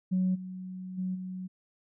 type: tone with level steps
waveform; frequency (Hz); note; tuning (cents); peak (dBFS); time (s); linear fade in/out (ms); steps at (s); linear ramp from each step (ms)
sine; 185.1; F#3; +1; -23 / -37 / -29 / -35; 0.11-1.48; 20; 0.34 / 0.97 / 1.14; 20
effects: tanh soft clip ceiling -20 dBFS